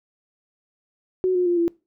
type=tone with pitch steps; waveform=sine; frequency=370.6 / 359.8 / 349.4 / 339.3 Hz; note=F#4 / F#4 / F4 / F4; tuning=+3 / -48 / +1 / -50 cents; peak=-17 dBFS; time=1.24-1.68 s; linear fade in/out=0 ms; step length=110 ms; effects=noise-tail reverb RT60 0.3 s tail -24 dB re dry